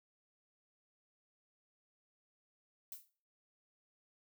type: noise with exponential decay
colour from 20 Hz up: violet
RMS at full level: -43 dBFS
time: 2.92-3.1 s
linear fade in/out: 2 ms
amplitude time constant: 38 ms
effects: noise-tail reverb RT60 0.4 s tail -17 dB re dry